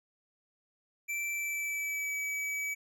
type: tone with pitch glide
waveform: square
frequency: 2337 to 2285 Hz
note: D7 to D7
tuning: -9 to -48 cents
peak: -33 dBFS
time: 1.08-2.75 s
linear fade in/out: 20 ms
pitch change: -39 cents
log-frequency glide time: 1.3-2.15 s
effects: none